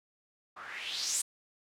blue noise with low-pass filter sweep, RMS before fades -36 dBFS, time 0.56-1.22 s, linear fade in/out 10 ms, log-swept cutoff 1100 to 9000 Hz, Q 4, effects none

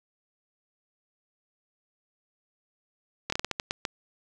slowing click train, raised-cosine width 0.2 ms, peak -11 dBFS, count 9, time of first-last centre 3.3-3.852 s, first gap 24 ms, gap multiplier 1.29, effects none

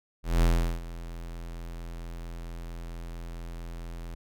square tone with ADSR envelope, 42.22 Hz, E1, 42 cents sharp, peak -19 dBFS, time 0.23-4.15 s, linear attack 190 ms, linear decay 380 ms, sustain -18 dB, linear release 8 ms, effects none

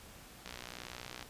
click train, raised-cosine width 0.2 ms, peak -26 dBFS, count 48, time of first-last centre 0.46-1.227 s, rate 61.3 Hz, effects pink hiss -54 dBFS RMS until 1.29 s + resampled to 32000 Hz

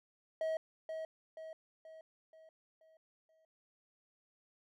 triangle tone with echo, 639 Hz, D#5, 46 cents sharp, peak -31 dBFS, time 0.41-0.57 s, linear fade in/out 2 ms, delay 480 ms, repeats 6, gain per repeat -6 dB, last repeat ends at 3.45 s, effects none

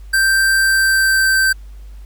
square tone with pitch glide, 1568 to 1555.4 Hz, G6 to G6, 0 to -14 cents, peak -12 dBFS, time 0.13-1.53 s, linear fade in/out 10 ms, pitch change -14 cents, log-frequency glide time 0.55-1.29 s, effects added 50 Hz sine -32 dBFS peak until 2.05 s + pink hiss -54 dBFS RMS until 2.05 s

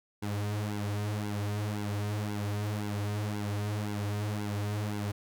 sawtooth tone with flanger, 103.83 Hz, G#2, in tune, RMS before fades -33 dBFS, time 0.22-5.12 s, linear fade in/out 10 ms, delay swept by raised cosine 1.6 to 6.1 ms, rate 1.9 Hz, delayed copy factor -0.95, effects none

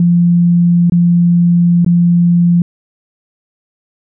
sine tone with dropouts, 173.1 Hz, F3, 15 cents flat, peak -6 dBFS, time 0-2.62 s, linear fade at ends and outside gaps 2 ms, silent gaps 0.898-0.921 / 1.847-1.863 s, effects none

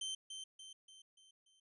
sawtooth tone with echo, 3108 Hz, G7, 16 cents flat, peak -36 dBFS, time 0.01-0.15 s, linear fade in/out 5 ms, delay 290 ms, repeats 5, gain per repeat -6 dB, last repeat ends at 1.6 s, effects resampled to 24000 Hz

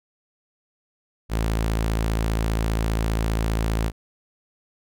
sawtooth tone, 55 Hz, A1, in tune, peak -17 dBFS, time 1.29-3.92 s, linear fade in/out 50 ms, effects none

